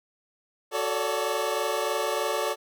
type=chord; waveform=25% pulse; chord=D major seventh; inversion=first; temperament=equal with one note detuned; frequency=370 / 440 / 564.1 / 587.3 Hz; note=F#4 / A4 / C#5 / D5; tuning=0 / 0 / +30 / 0 cents; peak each=-30 / -26 / -27 / -28 dBFS; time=0.71-2.56 s; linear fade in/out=50 ms; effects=none